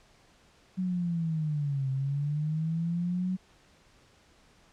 sine linear two-way sweep, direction down then up, 187.2 to 132.1 to 187.2 Hz, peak -27 dBFS, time 0.77-3.37 s, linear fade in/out 20 ms, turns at 1.9 s, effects pink hiss -61 dBFS RMS until 4.72 s + low-pass 7000 Hz 12 dB/octave

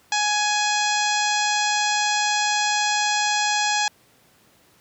harmonic tone, 836 Hz, G#5, 11 cents sharp, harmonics 1 / 2 / 3 / 4 / 5 / 6 / 7 / 8 / 9, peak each -23 / -26 / -28 / -29 / -30 / -31 / -31 / -32 / -33 dBFS, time 0.12-3.88 s, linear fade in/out 2 ms, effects pink hiss -57 dBFS RMS until 4.8 s + high-pass 100 Hz 12 dB/octave

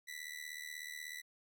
sawtooth tone with amplitude modulation, 1975.5 Hz, B6, in tune, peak -37 dBFS, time 0.07-1.22 s, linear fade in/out 20 ms, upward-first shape sine, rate 76.4 Hz, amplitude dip 85%, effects none

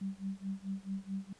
sine tone with tremolo, 194.2 Hz, G3, 16 cents flat, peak -33 dBFS, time 0.01-1.33 s, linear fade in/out 5 ms, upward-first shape sine, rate 4.6 Hz, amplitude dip 95%, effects pink hiss -63 dBFS RMS until 1.39 s + resampled to 22050 Hz

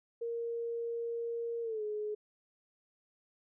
sine tone with pitch glide, 466.2 to 422.6 Hz, A#4 to G#4, 0 to +30 cents, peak -34 dBFS, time 0.21-2.15 s, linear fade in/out 10 ms, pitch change -170 cents, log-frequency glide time 1.62-1.83 s, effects none

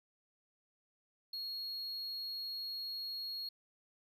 triangle tone, 4303 Hz, C8, 48 cents sharp, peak -38 dBFS, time 1.33-3.49 s, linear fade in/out 5 ms, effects none

